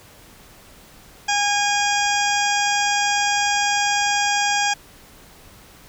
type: harmonic tone with a mistuned harmonic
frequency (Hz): 817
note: G#5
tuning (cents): -29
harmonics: 1 / 2 / 3 / 4 / 6 / 7 / 8 / 9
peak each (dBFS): -21 / -24 / -26 / -27 / -29 / -29 / -30 / -31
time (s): 1.28-4.74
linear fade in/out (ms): 10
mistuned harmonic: 9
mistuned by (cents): +33
effects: pink hiss -47 dBFS RMS until 5.88 s